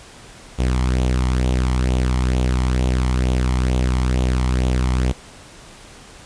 sawtooth tone with flanger, 63 Hz, B1, 35 cents sharp, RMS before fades -18 dBFS, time 0.58-5.13 s, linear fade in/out 20 ms, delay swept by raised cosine 0.29 to 0.97 ms, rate 2.2 Hz, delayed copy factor +0.55, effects pink hiss -42 dBFS RMS until 6.25 s + resampled to 22050 Hz

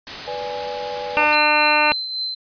white noise, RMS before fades -30 dBFS, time 0.07-1.35 s, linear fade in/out 0 ms
sine chord, G# diminished, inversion first, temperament equal with one note detuned, 493.9 / 585.6 / 830.6 Hz, B4 / D5 / G#5, 0 / -5 / 0 cents, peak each -29 / -31 / -29 dBFS, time 0.27-1.25 s, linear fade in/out 10 ms
harmonic tone, 300 Hz, D4, 37 cents sharp, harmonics 1 / 2 / 3 / 4 / 5 / 6 / 7 / 8 / 9, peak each -30 / -24 / -19 / -24 / -24 / -30 / -29 / -22 / -19 dBFS, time 1.17-1.92 s, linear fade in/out 0 ms
sine tone with tremolo, 4082 Hz, C8, 44 cents flat, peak -21 dBFS, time 1.32-2.35 s, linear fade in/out 10 ms, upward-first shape triangle, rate 3.6 Hz, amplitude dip 50%
effects resampled to 11025 Hz

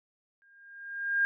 sine tone with exponential growth, 1611 Hz, G6, 47 cents sharp, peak -21 dBFS, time 0.42-1.25 s, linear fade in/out 0 ms, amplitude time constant 180 ms, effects none

